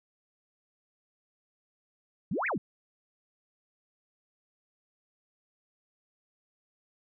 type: exponential two-way sweep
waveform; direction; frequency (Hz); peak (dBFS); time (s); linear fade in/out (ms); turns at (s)
sine; up then down; 142.5 to 2548 to 144.9; -28; 2.31-2.58; 5; 2.47
effects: none